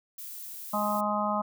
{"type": "noise", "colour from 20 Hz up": "violet", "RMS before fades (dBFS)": -41, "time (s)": [0.18, 1.01], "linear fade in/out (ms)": 5}
{"type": "harmonic tone", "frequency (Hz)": 208.8, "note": "G#3", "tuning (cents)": 10, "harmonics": [1, 3, 4, 5, 6], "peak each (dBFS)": [-32, -32, -32, -32, -32], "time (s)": [0.73, 1.42], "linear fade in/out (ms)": 10}
{"effects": []}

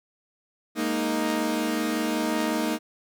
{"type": "chord", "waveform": "sawtooth", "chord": "Ab suspended second", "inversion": "none", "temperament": "equal", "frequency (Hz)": [207.7, 233.1, 311.1], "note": ["Ab3", "Bb3", "Eb4"], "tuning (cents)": [0, 0, 0], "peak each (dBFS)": [-29, -24, -23], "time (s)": [0.75, 2.79], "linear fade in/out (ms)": 50, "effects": []}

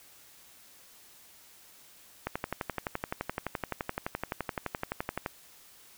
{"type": "click train", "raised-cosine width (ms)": 0.5, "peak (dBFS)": -16, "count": 36, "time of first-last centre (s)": [2.27, 5.261], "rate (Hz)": 11.7, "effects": ["white hiss -56 dBFS RMS until 5.97 s"]}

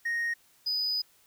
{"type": "tone pair in turn", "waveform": "triangle", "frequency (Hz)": [1864.7, 4978], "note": ["A#6", "D#8"], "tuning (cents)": [0, 0], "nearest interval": "octave + perfect fourth", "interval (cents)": 1700, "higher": "second", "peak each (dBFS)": -25, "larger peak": "neither", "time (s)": [[0.05, 0.34], [0.66, 1.02]], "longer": "second", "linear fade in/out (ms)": 10, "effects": ["tanh soft clip ceiling -21 dBFS", "white hiss -63 dBFS RMS until 1.26 s"]}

